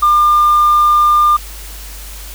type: tone with tanh clipping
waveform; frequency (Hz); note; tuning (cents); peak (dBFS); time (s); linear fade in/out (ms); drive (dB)
triangle; 1200; D6; +37; -7; 0.02-1.37; 10; 5
effects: added 50 Hz sine -29 dBFS peak until 2.34 s + white hiss -33 dBFS RMS until 2.34 s